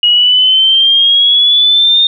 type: exponential sweep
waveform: sine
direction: up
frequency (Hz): 2888 to 3662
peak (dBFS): -5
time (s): 0.03-2.07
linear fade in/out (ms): 2
effects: none